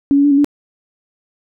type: tone with pitch steps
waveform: sine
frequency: 280.6 / 282.9 / 289.6 / 278.3 / 289.6 Hz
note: C#4 / C#4 / D4 / C#4 / D4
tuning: +21 / +35 / -24 / +7 / -24 cents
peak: -8 dBFS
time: 0.11-0.445 s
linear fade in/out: 0 ms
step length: 67 ms
effects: none